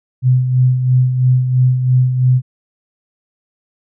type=tone with tremolo; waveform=sine; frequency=127.3 Hz; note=C3; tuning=47 cents flat; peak=-7 dBFS; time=0.22-2.42 s; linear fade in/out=50 ms; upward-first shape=sine; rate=3 Hz; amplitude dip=55%; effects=none